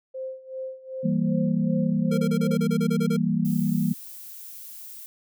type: tone with tremolo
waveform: sine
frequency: 523.3 Hz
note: C5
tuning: in tune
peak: -29 dBFS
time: 0.14-2.56 s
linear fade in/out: 10 ms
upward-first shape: sine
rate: 2.6 Hz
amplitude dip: 85%
type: chord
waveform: sine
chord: E diminished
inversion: none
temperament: equal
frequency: 164.81 / 196 / 233.1 Hz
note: E3 / G3 / Bb3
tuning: 0 / 0 / 0 cents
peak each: -25 dBFS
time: 1.03-3.94 s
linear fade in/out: 20 ms
type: tone bursts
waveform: square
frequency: 461.7 Hz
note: A#4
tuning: 17 cents flat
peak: -28 dBFS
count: 11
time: 2.11-3.169 s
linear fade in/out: 10 ms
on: 69 ms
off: 30 ms
type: noise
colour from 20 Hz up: violet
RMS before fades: -41 dBFS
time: 3.45-5.06 s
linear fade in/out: 0 ms
effects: none